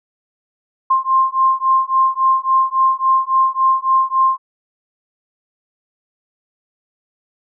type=beating tone pair; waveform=sine; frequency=1054 / 1057.6 Hz; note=C6 / C6; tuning=+12 / +18 cents; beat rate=3.6 Hz; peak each=-15 dBFS; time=0.9-4.38 s; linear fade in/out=10 ms; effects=none